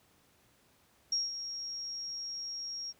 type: tone with ADSR envelope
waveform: sine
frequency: 5588 Hz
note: F8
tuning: in tune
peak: -27 dBFS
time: 1.12-2.93 s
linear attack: 5 ms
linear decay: 180 ms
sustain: -10 dB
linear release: 33 ms
effects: pink hiss -67 dBFS RMS until 2.99 s + high-pass 60 Hz 12 dB/octave